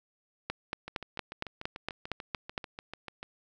two click trains, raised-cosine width 0.3 ms, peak -24 / -16 dBFS, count 17 / 10, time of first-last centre 0.88-3.229 / 0.5-2.579 s, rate 6.81 / 4.33 Hz, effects none

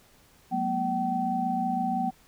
sine tone cluster, 185.6 / 214.9 / 241 / 765 Hz, F#3 / A3 / B3 / G5, +6 / -41 / -42 / -42 cents, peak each -33 / -36 / -31 / -27 dBFS, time 0.51-2.11 s, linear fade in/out 20 ms, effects pink hiss -59 dBFS RMS until 2.27 s

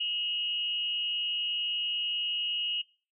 sine tone with amplitude modulation, 2879 Hz, F#7, 48 cents flat, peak -25 dBFS, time 0-2.82 s, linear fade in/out 10 ms, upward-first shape sine, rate 251 Hz, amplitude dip 60%, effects noise-tail reverb RT60 0.4 s tail -23 dB re dry

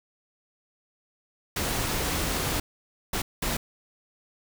pink noise bursts at uneven times, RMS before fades -28 dBFS, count 3, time 1.56-2.6 / 3.13-3.22 / 3.42-3.57 s, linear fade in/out 5 ms, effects none

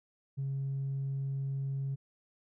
triangle tone with tanh clipping, 136.6 Hz, C#3, 25 cents flat, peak -32 dBFS, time 0.37-1.96 s, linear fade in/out 20 ms, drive 5 dB, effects none

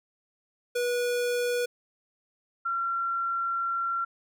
square / sine tone pair in turn, 486.4 / 1366.6 Hz, B4 / F6, -26 / -38 cents, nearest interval octave + tritone, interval 1788 cents, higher second, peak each -26 / -26 dBFS, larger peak neither, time 0.75-1.66 / 2.65-4.05 s, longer second, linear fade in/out 10 ms, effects none

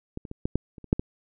clicks, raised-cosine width 3 ms, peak -20 / -26 / -23 / -13 / -10 / -30 / -29 / -6 / -15 dBFS, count 9, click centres 0.174 / 0.252 / 0.314 / 0.455 / 0.556 / 0.782 / 0.843 / 0.929 / 0.995 s, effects none

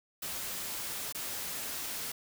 white noise with dropouts, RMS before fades -38 dBFS, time 0.22-2.12 s, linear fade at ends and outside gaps 5 ms, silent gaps 1.125-1.147 s, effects none

